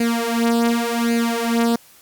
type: tone with flanger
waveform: sawtooth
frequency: 233.2 Hz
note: A#3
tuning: 1 cent sharp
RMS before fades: -19 dBFS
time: 0-1.76 s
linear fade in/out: 5 ms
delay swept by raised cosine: 0.44 to 4.54 ms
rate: 0.88 Hz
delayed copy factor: +0.8
effects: white hiss -49 dBFS RMS until 2.01 s + Opus 48 kbps